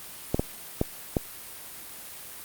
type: clicks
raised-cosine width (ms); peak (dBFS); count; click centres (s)
2; -9; 4; 0.345 / 0.395 / 0.814 / 1.168
effects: white hiss -42 dBFS RMS until 2.44 s + Opus 32 kbps

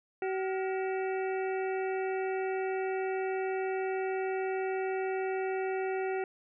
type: harmonic tone with a mistuned harmonic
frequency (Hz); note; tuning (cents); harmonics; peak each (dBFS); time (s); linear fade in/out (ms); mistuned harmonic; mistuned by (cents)
380; F#4; +46; 1 / 2 / 4 / 5 / 6 / 7; -31 / -37 / -43 / -45 / -47 / -48; 0.22-6.24; 2; 4; -110
effects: none

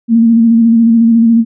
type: tone with vibrato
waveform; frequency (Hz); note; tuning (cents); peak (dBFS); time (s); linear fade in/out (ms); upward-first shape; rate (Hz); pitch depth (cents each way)
sine; 229.4; A#3; -28; -4; 0.08-1.45; 50; square; 14; 27
effects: none

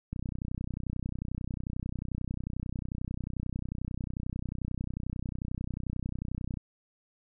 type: click train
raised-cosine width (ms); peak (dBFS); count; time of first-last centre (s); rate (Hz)
5; -22; 202; 0.13-6.572; 31.2
effects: none

